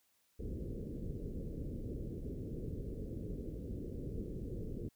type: low-pass noise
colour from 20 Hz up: pink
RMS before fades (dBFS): -42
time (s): 0.39-4.89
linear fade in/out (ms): 10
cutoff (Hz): 480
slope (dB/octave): 48
effects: white hiss -75 dBFS RMS until 4.95 s